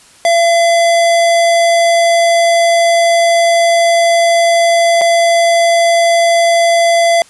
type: tone with dropouts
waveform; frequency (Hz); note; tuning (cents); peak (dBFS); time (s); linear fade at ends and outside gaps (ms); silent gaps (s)
square; 678; E5; +49; -8; 0.25-7.22; 1; 5.012-5.016
effects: white hiss -43 dBFS RMS until 7.29 s + resampled to 24000 Hz